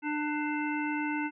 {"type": "harmonic tone with a mistuned harmonic", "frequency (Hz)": 298.7, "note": "D4", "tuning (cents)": 29, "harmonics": [1, 3, 5, 7, 9], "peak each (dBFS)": [-31, -36, -38, -39, -41], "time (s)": [0.02, 1.31], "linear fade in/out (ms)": 50, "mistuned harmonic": 9, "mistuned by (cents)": -20, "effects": []}